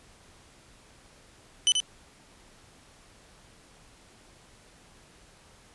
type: tone with echo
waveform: sawtooth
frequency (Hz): 3013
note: F#7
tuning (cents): +31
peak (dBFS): -15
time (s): 1.67-1.72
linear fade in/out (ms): 0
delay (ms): 82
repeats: 1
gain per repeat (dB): -5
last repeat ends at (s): 1.802
effects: pink hiss -56 dBFS RMS until 5.74 s + resampled to 24000 Hz